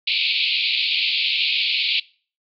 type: band-pass noise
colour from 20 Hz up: pink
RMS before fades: -21 dBFS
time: 0.07-2 s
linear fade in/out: 5 ms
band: 2300 to 4500 Hz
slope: 96 dB/octave
effects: noise-tail reverb RT60 0.4 s tail -22 dB re dry